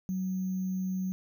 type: tone with sample-and-hold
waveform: sine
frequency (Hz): 186.8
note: F#3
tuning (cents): +17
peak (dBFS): -29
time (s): 0.09-1.12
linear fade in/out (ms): 0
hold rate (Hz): 6300
effects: none